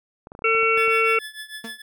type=clicks; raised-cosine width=1 ms; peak=-25 dBFS; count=9; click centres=0.271 / 0.319 / 0.351 / 0.391 / 0.421 / 0.55 / 0.631 / 0.776 / 0.88 s
type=harmonic tone; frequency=450 Hz; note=A4; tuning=39 cents sharp; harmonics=1 / 3 / 5 / 6; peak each=-22 / -22 / -22 / -22 dBFS; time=0.44-1.19 s; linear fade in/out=5 ms
type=tone with tremolo; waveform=25% pulse; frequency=1726 Hz; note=A6; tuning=34 cents flat; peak=-27 dBFS; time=0.77-1.82 s; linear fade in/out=5 ms; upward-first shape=triangle; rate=6.7 Hz; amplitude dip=90%
type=tone with exponential decay; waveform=sawtooth; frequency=227.1 Hz; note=A#3; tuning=45 cents flat; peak=-26 dBFS; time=1.64-1.78 s; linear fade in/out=5 ms; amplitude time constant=29 ms
effects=none